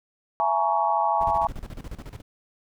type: chord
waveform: sine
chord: A# half-diminished seventh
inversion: second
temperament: just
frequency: 671.3 / 839.1 / 932.3 / 1118.8 Hz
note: E5 / G#5 / A#5 / C#6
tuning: +31 / +18 / 0 / +16 cents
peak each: -27 / -23 / -26 / -27 dBFS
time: 0.4-1.47 s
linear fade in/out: 0 ms
type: noise with tremolo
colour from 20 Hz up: brown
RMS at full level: -34 dBFS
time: 1.2-2.22 s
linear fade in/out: 20 ms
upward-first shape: square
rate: 14 Hz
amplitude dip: 80%
effects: none

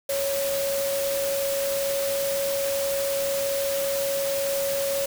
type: tone in noise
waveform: sine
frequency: 554.4 Hz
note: C#5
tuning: in tune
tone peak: -24 dBFS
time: 0.09-5.06 s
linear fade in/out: 5 ms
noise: white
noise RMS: -31 dBFS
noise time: 0.09-5.06 s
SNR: +4 dB
effects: none

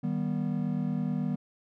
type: chord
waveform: triangle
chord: Eb augmented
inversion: none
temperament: just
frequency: 155.56 / 194.45 / 243.1 Hz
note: Eb3 / G3 / B3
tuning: 0 / -14 / -27 cents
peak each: -30 dBFS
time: 0.03-1.36 s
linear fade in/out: 10 ms
effects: none

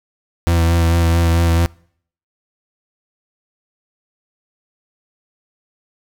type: tone with vibrato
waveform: 40% pulse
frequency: 84 Hz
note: E2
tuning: 33 cents sharp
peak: -11 dBFS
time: 0.47-1.66 s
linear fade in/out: 0 ms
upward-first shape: sine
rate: 4.5 Hz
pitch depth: 22 cents each way
effects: noise-tail reverb RT60 0.6 s tail -25 dB re dry

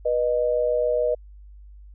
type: tone pair together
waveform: sine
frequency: 488.1 / 615 Hz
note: B4 / D#5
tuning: -20 / -20 cents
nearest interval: major third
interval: 400 cents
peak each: -22 dBFS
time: 0.05-1.15 s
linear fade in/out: 10 ms
effects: added 50 Hz sine -42 dBFS peak until 1.94 s

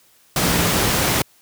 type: tone in noise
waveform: sine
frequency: 168.7 Hz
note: E3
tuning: 40 cents sharp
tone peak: -23 dBFS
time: 0.43-0.72 s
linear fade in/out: 2 ms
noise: pink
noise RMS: -18 dBFS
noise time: 0.36-1.22 s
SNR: -8 dB
effects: white hiss -55 dBFS RMS until 1.41 s + high-pass 60 Hz 12 dB/octave

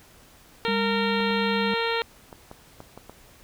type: harmonic tone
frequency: 460.4 Hz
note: A#4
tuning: 22 cents flat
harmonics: 1 / 2 / 3 / 4 / 5 / 6 / 7 / 8 / 9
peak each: -27 / -30 / -32 / -33 / -34 / -35 / -35 / -36 / -37 dBFS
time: 0.65-2.02 s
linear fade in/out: 0 ms
type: tone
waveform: sine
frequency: 200 Hz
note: G3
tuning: 35 cents sharp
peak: -26 dBFS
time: 0.68-1.74 s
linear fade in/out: 2 ms
type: clicks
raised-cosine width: 1 ms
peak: -26 dBFS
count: 8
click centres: 1.204 / 1.307 / 1.734 / 2.328 / 2.514 / 2.804 / 2.976 / 3.096 s
effects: pink hiss -53 dBFS RMS until 3.43 s

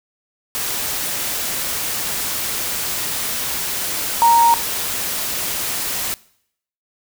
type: tone in noise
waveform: sine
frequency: 932.3 Hz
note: A#5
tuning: in tune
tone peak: -9 dBFS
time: 4.22-4.54 s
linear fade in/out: 0 ms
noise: white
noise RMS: -23 dBFS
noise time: 0.55-6.14 s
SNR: +11 dB
effects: noise-tail reverb RT60 0.7 s tail -22 dB re dry

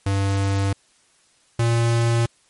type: tone pair in turn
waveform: square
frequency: 98.4 / 116.78 Hz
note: G2 / A#2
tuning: +7 / +4 cents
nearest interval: minor third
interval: 297 cents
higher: second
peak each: -19 / -17 dBFS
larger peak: second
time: 0.06-0.73 / 1.59-2.26 s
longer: neither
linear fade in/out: 5 ms
effects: white hiss -59 dBFS RMS until 2.49 s + MP3 48 kbps

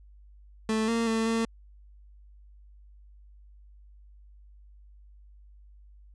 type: tone with pitch steps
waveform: 30% pulse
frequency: 219.5 / 230.2 / 224.3 / 227.1 Hz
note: A3 / A#3 / A3 / A#3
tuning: -4 / -22 / +34 / -45 cents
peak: -22 dBFS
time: 0.69-1.45 s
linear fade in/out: 2 ms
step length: 190 ms
effects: added 50 Hz sine -50 dBFS peak until 6.14 s + resampled to 22050 Hz

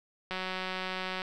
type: click train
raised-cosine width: 0.3 ms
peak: -19 dBFS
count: 170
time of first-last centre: 0.31-1.219 s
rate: 186 Hz
effects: none

